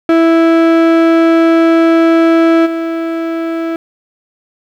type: tone with level steps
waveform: 35% pulse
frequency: 329.6 Hz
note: E4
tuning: in tune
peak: -4 / -13 dBFS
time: 0.09-3.76 s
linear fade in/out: 2 ms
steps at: 2.65 s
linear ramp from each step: 20 ms
effects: low-pass 2000 Hz 12 dB/octave + 7-bit